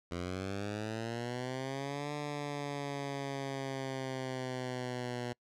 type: linear two-way sweep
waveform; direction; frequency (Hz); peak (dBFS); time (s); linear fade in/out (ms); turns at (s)
10% pulse; up then down; 85.4 to 147.8 to 121.4; -28; 0.11-5.33; 5; 2.13
effects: noise-tail reverb RT60 0.1 s tail -26 dB re dry + low-pass 7000 Hz 12 dB/octave